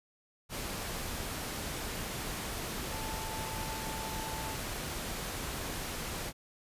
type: tone in noise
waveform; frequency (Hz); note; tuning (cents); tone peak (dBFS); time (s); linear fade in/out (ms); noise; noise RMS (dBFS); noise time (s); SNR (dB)
sine; 880; A5; 0; -42; 2.89-4.57; 50; pink; -38; 0.49-6.33; -7
effects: resampled to 32000 Hz